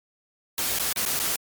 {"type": "noise with dropouts", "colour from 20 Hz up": "white", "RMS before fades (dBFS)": -26, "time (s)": [0.58, 1.36], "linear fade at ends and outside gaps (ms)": 2, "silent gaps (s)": [[0.788, 0.796], [0.928, 0.96], [1.053, 1.06], [1.193, 1.198]], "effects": ["MP3 96 kbps"]}